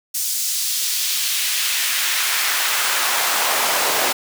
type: noise with high-pass filter sweep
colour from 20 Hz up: pink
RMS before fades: -20 dBFS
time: 0.14-4.13 s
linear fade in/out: 10 ms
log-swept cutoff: 6500 to 520 Hz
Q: 1
effects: none